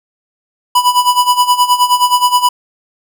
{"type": "tone with tremolo", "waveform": "square", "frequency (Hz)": 987.8, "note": "B5", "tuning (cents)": 0, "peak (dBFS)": -6, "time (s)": [0.75, 2.49], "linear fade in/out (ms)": 5, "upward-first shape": "sine", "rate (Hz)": 9.5, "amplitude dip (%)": 80, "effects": []}